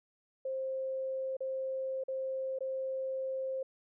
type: tone with dropouts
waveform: sine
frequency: 528 Hz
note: C5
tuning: 16 cents sharp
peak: -33 dBFS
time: 0.45-3.63 s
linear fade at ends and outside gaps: 5 ms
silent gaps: 1.368-1.405 / 2.038-2.082 / 2.588-2.606 s
effects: none